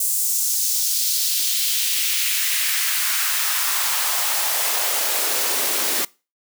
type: noise with high-pass filter sweep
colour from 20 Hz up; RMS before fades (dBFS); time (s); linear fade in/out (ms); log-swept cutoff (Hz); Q
white; -21; 0-6.05; 5; 8200 to 300; 1.5
effects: noise-tail reverb RT60 0.3 s tail -22 dB re dry